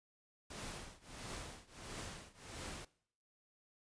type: noise with tremolo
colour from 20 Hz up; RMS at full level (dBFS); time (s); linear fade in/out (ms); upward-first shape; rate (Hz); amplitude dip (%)
pink; -45; 0.5-2.85; 5; triangle; 1.5; 95
effects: noise-tail reverb RT60 0.6 s tail -21 dB re dry + resampled to 22050 Hz